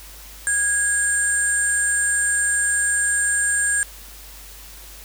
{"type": "tone cluster", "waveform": "sine", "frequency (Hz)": [1645, 7330, 8650], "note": ["G#6", "A#8", "C#9"], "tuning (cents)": [-17, -30, -43], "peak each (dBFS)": [-21, -27, -20], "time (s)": [0.47, 3.83], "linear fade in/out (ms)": 0, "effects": ["added 50 Hz sine -42 dBFS peak until 5.04 s", "white hiss -42 dBFS RMS until 5.04 s"]}